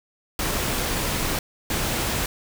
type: noise bursts at uneven times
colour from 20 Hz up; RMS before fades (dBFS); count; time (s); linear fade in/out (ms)
pink; -25; 2; 0.39-1.39 / 1.7-2.26; 2
effects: none